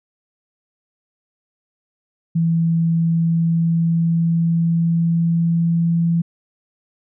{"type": "tone with pitch glide", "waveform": "sine", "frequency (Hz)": [165.6, 168.11], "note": ["E3", "E3"], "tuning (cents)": [8, 34], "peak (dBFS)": -14, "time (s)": [2.35, 6.22], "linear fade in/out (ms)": 10, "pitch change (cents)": 26, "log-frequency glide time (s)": [2.94, 6.1], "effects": []}